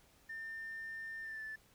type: tone with pitch glide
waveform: triangle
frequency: 1800 to 1752.8 Hz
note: A6 to A6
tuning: +39 to -7 cents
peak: -39 dBFS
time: 0.29-1.56 s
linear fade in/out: 10 ms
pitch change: -46 cents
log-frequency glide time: 1.22-1.42 s
effects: tanh soft clip ceiling -39 dBFS + pink hiss -67 dBFS RMS until 1.74 s